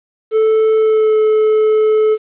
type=tone with pitch glide; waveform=triangle; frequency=438.8 to 432.3 Hz; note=A4 to A4; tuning=-5 to -31 cents; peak=-7 dBFS; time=0.31-2.18 s; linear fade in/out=50 ms; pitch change=-26 cents; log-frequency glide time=0.76-1.18 s; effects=resampled to 8000 Hz + 8-bit